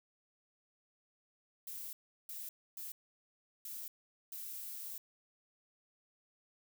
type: noise bursts at uneven times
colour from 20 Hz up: violet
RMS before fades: -45 dBFS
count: 5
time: 1.67-1.93 / 2.29-2.49 / 2.77-2.92 / 3.65-3.88 / 4.32-4.98 s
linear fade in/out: 2 ms
effects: none